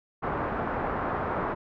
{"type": "low-pass noise", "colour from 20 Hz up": "white", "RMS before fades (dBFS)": -30, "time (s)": [0.22, 1.55], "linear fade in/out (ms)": 20, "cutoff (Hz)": 1300, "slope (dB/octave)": 24, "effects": []}